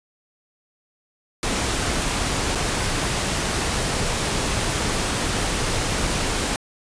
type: noise with dropouts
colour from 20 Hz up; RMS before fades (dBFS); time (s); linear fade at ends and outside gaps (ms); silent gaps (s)
pink; -23; 1.43-6.56; 1; 2.551-2.555
effects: resampled to 22050 Hz